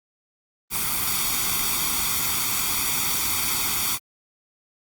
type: noise with comb filter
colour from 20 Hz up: white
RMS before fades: -24 dBFS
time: 0.7-3.99 s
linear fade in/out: 50 ms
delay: 0.87 ms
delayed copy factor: +0.7
effects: Opus 32 kbps